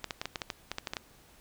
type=clicks; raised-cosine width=0.2 ms; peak=-16 dBFS; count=12; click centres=0.043 / 0.108 / 0.215 / 0.256 / 0.358 / 0.418 / 0.502 / 0.716 / 0.784 / 0.872 / 0.935 / 0.968 s; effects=pink hiss -59 dBFS RMS until 1.4 s